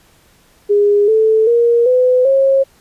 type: tone with pitch steps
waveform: sine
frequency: 409.9 / 439.3 / 470.9 / 504.6 / 540.9 Hz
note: G#4 / A4 / A#4 / B4 / C#5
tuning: -23 / -3 / +18 / +37 / -43 cents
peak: -8 dBFS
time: 0.69-2.64 s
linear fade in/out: 20 ms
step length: 390 ms
effects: pink hiss -51 dBFS RMS until 2.8 s + resampled to 32000 Hz